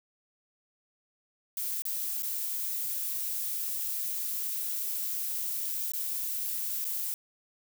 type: noise with dropouts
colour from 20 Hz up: violet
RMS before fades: -33 dBFS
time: 1.57-7.14 s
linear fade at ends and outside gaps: 1 ms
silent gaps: 1.821-1.853 / 2.223-2.231 / 5.919-5.935 / 6.845-6.85 s
effects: none